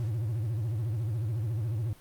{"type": "tone with vibrato", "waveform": "triangle", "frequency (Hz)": 111.4, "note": "A2", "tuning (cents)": 22, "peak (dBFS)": -26, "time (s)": [0, 1.93], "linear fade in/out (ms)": 0, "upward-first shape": "sine", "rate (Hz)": 14, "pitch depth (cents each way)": 170, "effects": ["pink hiss -57 dBFS RMS until 2 s", "Opus 48 kbps"]}